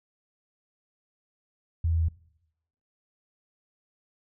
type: tone with pitch steps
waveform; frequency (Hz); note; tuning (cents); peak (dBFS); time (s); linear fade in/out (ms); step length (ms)
sine; 82.8 / 82.09 / 81.38; E2 / E2 / E2; +8 / -7 / -22; -22; 1.84-2.086; 5; 82
effects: noise-tail reverb RT60 0.8 s tail -21 dB re dry